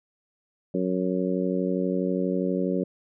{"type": "harmonic tone", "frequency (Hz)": 92.3, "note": "F#2", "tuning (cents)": -4, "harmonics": [2, 3, 4, 5, 6], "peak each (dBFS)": [-27, -29, -30, -31, -32], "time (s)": [0.74, 2.84], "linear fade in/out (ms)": 5, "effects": []}